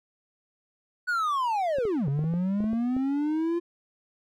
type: linear two-way sweep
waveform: triangle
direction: down then up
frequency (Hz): 1494 to 134.3 to 347.7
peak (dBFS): -22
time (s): 1.07-3.6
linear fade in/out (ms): 20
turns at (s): 2.08
type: clicks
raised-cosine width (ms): 2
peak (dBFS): -24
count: 10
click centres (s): 1.785 / 1.853 / 2.082 / 2.192 / 2.241 / 2.338 / 2.605 / 2.642 / 2.732 / 2.966
effects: none